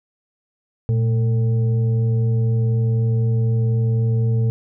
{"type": "tone with frequency modulation", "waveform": "sine", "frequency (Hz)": 116, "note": "A#2", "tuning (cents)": -8, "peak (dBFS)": -15, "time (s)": [0.89, 4.5], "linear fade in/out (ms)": 0, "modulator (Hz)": 333, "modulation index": 0.37, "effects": []}